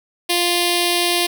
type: tone with notch filter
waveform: 5% pulse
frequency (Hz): 349.2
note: F4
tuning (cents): 0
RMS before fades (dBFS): -18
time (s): 0.29-1.27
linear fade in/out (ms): 10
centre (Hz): 1400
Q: 0.75
effects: none